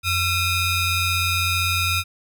20% pulse ring-modulated tone, 1269 Hz, D#6, 34 cents sharp, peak -11 dBFS, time 0.03-2.04 s, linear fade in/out 50 ms, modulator 1180 Hz, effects none

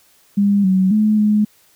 sine tone with pitch steps, 201.6 / 188.1 / 213.7 / 210.7 Hz, G3 / F#3 / G#3 / G#3, +49 / +29 / +50 / +25 cents, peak -11 dBFS, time 0.37-1.45 s, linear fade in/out 10 ms, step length 270 ms, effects white hiss -54 dBFS RMS until 1.75 s

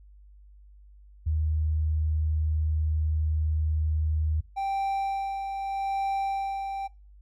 sine tone, 77.78 Hz, D#2, in tune, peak -23 dBFS, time 1.26-4.41 s, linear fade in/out 10 ms
triangle tone with tremolo, 784 Hz, G5, in tune, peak -23 dBFS, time 4.56-6.88 s, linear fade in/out 20 ms, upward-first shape sine, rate 0.81 Hz, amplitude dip 45%
effects noise-tail reverb RT60 0.3 s tail -23 dB re dry + added 50 Hz sine -49 dBFS peak until 7.21 s

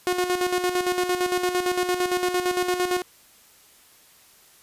sawtooth tone with tremolo, 360.8 Hz, F#4, 44 cents flat, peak -16 dBFS, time 0.07-3.02 s, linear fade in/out 0 ms, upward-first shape square, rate 8.8 Hz, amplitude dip 55%, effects white hiss -54 dBFS RMS until 4.62 s + resampled to 32000 Hz

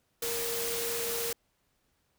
sine tone in noise, 466.2 Hz, A#4, in tune, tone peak -35 dBFS, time 0.22-1.33 s, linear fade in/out 5 ms, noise white, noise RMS -34 dBFS, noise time 0.22-1.33 s, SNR -4 dB, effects pink hiss -74 dBFS RMS until 2.18 s

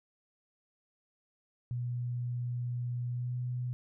sine tone with pitch glide, 122 to 123.99 Hz, B2 to B2, -21 to +7 cents, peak -32 dBFS, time 1.71-3.73 s, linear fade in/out 0 ms, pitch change +28 cents, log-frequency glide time 3.09-3.36 s, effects none

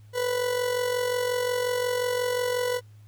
40% pulse tone with amplitude modulation, 493.9 Hz, B4, in tune, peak -21 dBFS, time 0.13-2.81 s, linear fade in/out 50 ms, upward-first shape sine, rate 45.6 Hz, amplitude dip 55%, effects added 105 Hz sine -47 dBFS peak until 3.07 s + pink hiss -65 dBFS RMS until 3.07 s

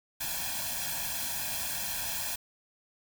white noise with comb filter, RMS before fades -34 dBFS, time 0.2-2.36 s, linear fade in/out 10 ms, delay 1.2 ms, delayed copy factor +1, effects none

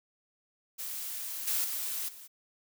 blue noise with level steps, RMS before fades -38 / -30 / -35 / -49 dBFS, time 0.78-2.28 s, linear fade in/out 20 ms, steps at 1.47 / 1.64 / 2.08 s, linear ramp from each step 10 ms, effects none

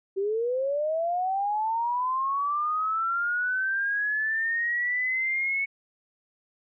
sine linear sweep, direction up, 379.2 to 2217 Hz, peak -24 dBFS, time 0.16-5.66 s, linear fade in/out 20 ms, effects none

